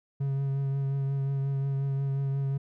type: tone with vibrato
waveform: triangle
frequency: 137.4 Hz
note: C#3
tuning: 15 cents flat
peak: -24 dBFS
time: 0.2-2.58 s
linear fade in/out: 10 ms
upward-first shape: triangle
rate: 5.6 Hz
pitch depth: 21 cents each way
effects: none